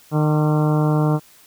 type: harmonic tone with a mistuned harmonic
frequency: 152.3 Hz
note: D#3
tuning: 37 cents flat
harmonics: 1 / 2 / 3 / 4 / 5 / 6 / 7 / 8 / 9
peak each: -16 / -22 / -26 / -28 / -30 / -32 / -33 / -34 / -35 dBFS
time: 0.11-1.2 s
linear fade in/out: 50 ms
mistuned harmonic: 8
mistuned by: -62 cents
effects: white hiss -50 dBFS RMS until 1.46 s